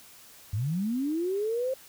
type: linear sweep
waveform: sine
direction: up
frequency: 92.9 to 535 Hz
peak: -26 dBFS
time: 0.53-1.74 s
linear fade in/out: 5 ms
effects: white hiss -52 dBFS RMS until 1.88 s